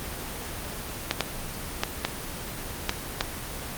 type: clicks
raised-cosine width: 0.2 ms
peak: -5 dBFS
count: 6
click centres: 1.111 / 1.207 / 1.835 / 2.05 / 2.894 / 3.209 s
effects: pink hiss -35 dBFS RMS until 3.77 s + Opus 24 kbps